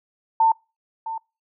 sine tone with echo, 897 Hz, A5, 33 cents sharp, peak -13 dBFS, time 0.4-0.52 s, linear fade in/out 5 ms, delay 660 ms, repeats 1, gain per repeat -13 dB, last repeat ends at 1.18 s, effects noise-tail reverb RT60 0.3 s tail -26 dB re dry

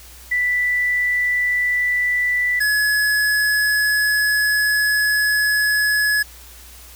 sine / square tone pair in turn, 1975.5 / 1695.2 Hz, B6 / G#6, 0 / +35 cents, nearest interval minor third, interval 265 cents, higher first, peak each -16 dBFS, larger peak neither, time 0.31-2.6 / 2.6-6.23 s, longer second, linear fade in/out 10 ms, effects added 60 Hz sine -43 dBFS peak until 6.95 s + white hiss -43 dBFS RMS until 6.95 s

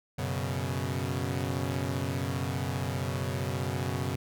sawtooth chord, F# suspended fourth, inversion none, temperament equal, 92.5 / 123.47 / 138.59 Hz, F#2 / B2 / C#3, 0 / 0 / 0 cents, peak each -30 dBFS, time 0.18-4.16 s, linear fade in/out 10 ms, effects none

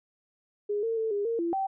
sine tone with pitch steps, 413.1 / 454.8 / 444.5 / 406.9 / 460.8 / 338.7 / 774 Hz, G#4 / A#4 / A4 / G#4 / A#4 / E4 / G5, -9 / -43 / +18 / -35 / -20 / +47 / -22 cents, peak -26 dBFS, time 0.69-1.67 s, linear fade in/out 10 ms, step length 140 ms, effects none

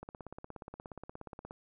click train, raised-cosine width 1 ms, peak -30 dBFS, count 26, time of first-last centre 0.03-1.509 s, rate 16.9 Hz, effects none

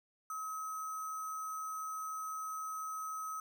sine tone with sample-and-hold, 1277 Hz, D#6, 45 cents sharp, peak -38 dBFS, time 0.3-3.4 s, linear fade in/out 2 ms, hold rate 7350 Hz, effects none

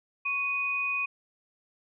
sine tone pair together, 1104 / 2486 Hz, C#6 / D#7, -7 / -2 cents, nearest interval octave + major second, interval 1405 cents, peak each -36 / -27 dBFS, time 0.25-1.06 s, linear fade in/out 10 ms, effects none

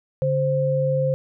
sine tone pair together, 142.91 / 523.3 Hz, D3 / C5, -47 / 0 cents, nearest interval octave + minor seventh, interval 2247 cents, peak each -22 / -20 dBFS, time 0.22-1.14 s, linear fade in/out 0 ms, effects none

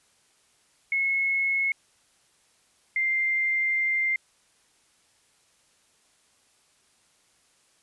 sine tone pair in turn, 2181 / 2096 Hz, C#7 / C7, -29 / +2 cents, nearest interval minor second, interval 69 cents, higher first, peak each -22 dBFS, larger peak neither, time 0.92-1.72 / 2.96-4.16 s, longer second, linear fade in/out 2 ms, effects white hiss -64 dBFS RMS until 7.82 s + resampled to 24000 Hz

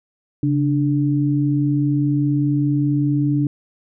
sine tone pair together, 138.61 / 293.7 Hz, C#3 / D4, 0 / 0 cents, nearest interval octave + minor second, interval 1300 cents, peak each -18 dBFS, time 0.43-3.47 s, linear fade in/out 2 ms, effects none

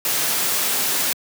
white noise, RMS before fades -21 dBFS, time 0.05-1.13 s, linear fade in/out 2 ms, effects high-pass 150 Hz 12 dB/octave

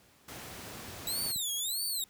pink noise, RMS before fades -44 dBFS, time 0.28-1.32 s, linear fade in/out 5 ms
15% pulse tone with vibrato, 3866 Hz, B7, 38 cents flat, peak -25 dBFS, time 1.07-2.04 s, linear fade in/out 2 ms, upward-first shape sine, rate 1.6 Hz, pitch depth 280 cents each way
clicks, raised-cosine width 5 ms, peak -36 / -32 dBFS, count 2, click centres 1.258 / 1.36 s
effects pink hiss -62 dBFS RMS until 2.09 s + high-pass 80 Hz 12 dB/octave

